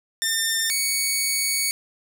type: tone pair in turn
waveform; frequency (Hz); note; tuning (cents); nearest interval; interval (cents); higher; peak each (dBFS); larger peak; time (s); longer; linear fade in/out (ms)
10% pulse; 1803 / 2233; A6 / C#7; +42 / +12; major third; 370; second; -12; neither; 0.22-0.7 / 0.7-1.71; second; 0
effects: 8-bit